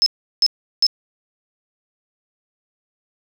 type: tone bursts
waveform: sine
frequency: 5220 Hz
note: E8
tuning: 18 cents flat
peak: -11 dBFS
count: 3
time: 0.02-0.866 s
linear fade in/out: 0 ms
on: 42 ms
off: 360 ms
effects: 7-bit